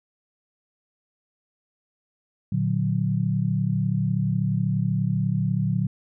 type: chord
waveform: sine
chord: Bb augmented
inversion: none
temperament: equal with one note detuned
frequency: 116.54 / 148.62 / 185 Hz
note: Bb2 / D3 / F#3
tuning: 0 / +21 / 0 cents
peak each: -25 dBFS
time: 2.52-5.87 s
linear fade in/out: 5 ms
effects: none